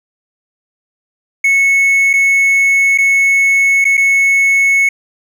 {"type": "tone with dropouts", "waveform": "triangle", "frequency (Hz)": 2201, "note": "C#7", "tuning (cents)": -13, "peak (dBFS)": -6, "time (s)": [1.44, 4.89], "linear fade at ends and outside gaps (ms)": 5, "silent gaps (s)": [[2.132, 2.136], [2.977, 2.984], [3.844, 3.851], [3.971, 3.976]], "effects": ["8-bit"]}